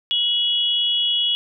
sine tone pair together, 2916 / 3346 Hz, F#7 / G#7, -26 / +12 cents, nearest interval major second, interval 238 cents, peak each -20 dBFS, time 0.11-1.35 s, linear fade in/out 0 ms, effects none

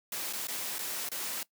white noise with dropouts, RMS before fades -36 dBFS, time 0.12-1.43 s, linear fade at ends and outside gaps 2 ms, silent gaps 0.327-0.333 / 0.471-0.483 / 0.784-0.79 / 1.089-1.116 s, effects noise-tail reverb RT60 0.1 s tail -20 dB re dry + high-pass 200 Hz 12 dB/octave

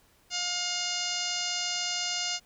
harmonic tone with a mistuned harmonic, 711 Hz, F5, 31 cents sharp, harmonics 1 / 2 / 3 / 4 / 5 / 6 / 7 / 8 / 9 / 10, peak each -41 / -41 / -39 / -35 / -40 / -38 / -35 / -41 / -37 / -41 dBFS, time 0.3-2.4 s, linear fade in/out 50 ms, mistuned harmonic 10, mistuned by +17 cents, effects pink hiss -63 dBFS RMS until 2.45 s

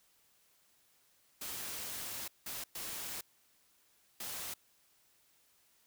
white noise bursts at uneven times, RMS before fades -42 dBFS, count 4, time 1.41-2.28 / 2.46-2.64 / 2.75-3.21 / 4.2-4.54 s, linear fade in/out 5 ms, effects white hiss -70 dBFS RMS until 5.86 s

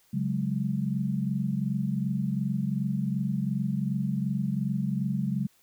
sine chord, C# suspended fourth, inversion none, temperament equal, 138.59 / 185 / 207.7 Hz, C#3 / F#3 / G#3, 0 / 0 / 0 cents, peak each -30 dBFS, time 0.13-5.47 s, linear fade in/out 10 ms, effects white hiss -64 dBFS RMS until 5.62 s

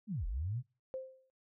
sine linear two-way sweep, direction down then up, 233.1 to 37 to 135.3 Hz, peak -34 dBFS, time 0.07-0.63 s, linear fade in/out 50 ms, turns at 0.26 s
sine tone with exponential decay, 523.3 Hz, C5, in tune, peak -35 dBFS, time 0.94-1.3 s, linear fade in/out 0 ms, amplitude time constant 78 ms
effects noise-tail reverb RT60 0.3 s tail -21 dB re dry

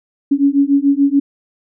sine beating tone pair, 276.9 / 283.8 Hz, C#4 / C#4, -2 / +41 cents, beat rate 6.9 Hz, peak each -13 dBFS, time 0.31-1.2 s, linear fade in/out 10 ms, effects none

